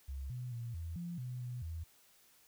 sine tone with pitch steps, 67.7 / 124.4 / 117.7 / 82.8 / 172.8 / 125.4 / 123.3 / 81.5 Hz, C#2 / B2 / A#2 / E2 / F3 / B2 / B2 / E2, -40 / +13 / +17 / +8 / -18 / +27 / -2 / -19 cents, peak -39 dBFS, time 0.08-1.84 s, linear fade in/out 10 ms, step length 220 ms, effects white hiss -66 dBFS RMS until 2.47 s

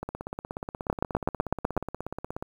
two click trains, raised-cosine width 1 ms, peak -19 / -9 dBFS, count 41 / 8, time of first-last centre 0.03-2.425 / 0.9-1.776 s, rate 16.7 / 7.99 Hz, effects 8-bit

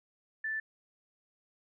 sine tone, 1760 Hz, A6, in tune, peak -32 dBFS, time 0.44-0.6 s, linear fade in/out 5 ms, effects none

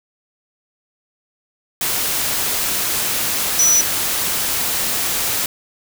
sine tone in noise, 5920 Hz, F#8, in tune, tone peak -11 dBFS, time 3.59-3.81 s, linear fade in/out 2 ms, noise white, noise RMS -20 dBFS, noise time 1.81-5.46 s, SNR +6 dB, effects none

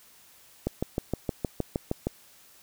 click train, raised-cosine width 2 ms, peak -13 dBFS, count 10, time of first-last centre 0.67-2.07 s, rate 6.43 Hz, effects white hiss -56 dBFS RMS until 2.62 s

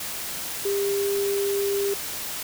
sine tone in noise, 400 Hz, G4, 35 cents sharp, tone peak -22 dBFS, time 0.65-1.94 s, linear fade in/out 5 ms, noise white, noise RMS -32 dBFS, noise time 0-2.43 s, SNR +7 dB, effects none

